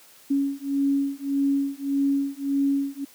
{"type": "beating tone pair", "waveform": "sine", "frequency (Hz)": [277.2, 278.9], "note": ["C#4", "C#4"], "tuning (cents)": [0, 11], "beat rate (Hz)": 1.7, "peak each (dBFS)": -24, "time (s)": [0.3, 3.05], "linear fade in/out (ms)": 10, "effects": ["white hiss -52 dBFS RMS until 3.14 s", "high-pass 150 Hz 12 dB/octave"]}